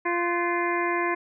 harmonic tone with a mistuned harmonic, 347.1 Hz, F4, 11 cents flat, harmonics 1 / 2 / 3 / 4 / 5 / 6 / 7, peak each -27 / -32 / -28 / -39 / -32 / -31 / -39 dBFS, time 0.05-1.15 s, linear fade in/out 10 ms, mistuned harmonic 4, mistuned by +150 cents, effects none

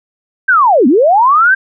sine linear two-way sweep, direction down then up, 1606 to 224.9 to 1606 Hz, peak -5 dBFS, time 0.48-1.55 s, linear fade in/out 10 ms, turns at 0.87 s, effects none

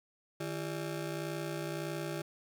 25% pulse ring-modulated tone, 246.9 Hz, B3, in tune, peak -29 dBFS, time 0.4-2.22 s, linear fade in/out 5 ms, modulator 92.6 Hz, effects none

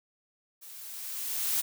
blue noise with level ramp, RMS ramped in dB -48 to -27 dBFS, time 0.61-1.62 s, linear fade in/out 20 ms, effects none

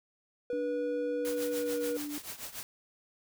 triangle tone with pitch glide, 486.7 to 480.8 Hz, B4 to B4, -25 to -46 cents, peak -29 dBFS, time 0.5-1.97 s, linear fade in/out 2 ms, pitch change -21 cents, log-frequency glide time 1.52-1.79 s
sine tone, 293.7 Hz, D4, in tune, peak -36 dBFS, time 0.53-2.18 s, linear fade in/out 0 ms
white noise with tremolo, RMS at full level -39 dBFS, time 1.25-2.63 s, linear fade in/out 0 ms, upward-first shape triangle, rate 6.9 Hz, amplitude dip 85%
effects none

